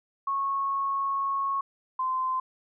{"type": "tone pair in turn", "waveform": "sine", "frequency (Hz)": [1099, 1035.4], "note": ["C#6", "C6"], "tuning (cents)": [-15, -18], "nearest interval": "minor second", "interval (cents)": 103, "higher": "first", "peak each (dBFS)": -25, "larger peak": "neither", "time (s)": [[0.27, 1.61], [1.99, 2.4]], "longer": "first", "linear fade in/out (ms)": 5, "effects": []}